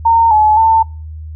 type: tone with pitch steps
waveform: sine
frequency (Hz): 916 / 856 / 895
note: A#5 / A5 / A5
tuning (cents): -31 / -48 / +29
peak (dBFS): -6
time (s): 0.05-0.83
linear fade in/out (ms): 10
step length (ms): 260
effects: noise-tail reverb RT60 0.4 s tail -26 dB re dry + added 78 Hz sine -25 dBFS peak until 1.35 s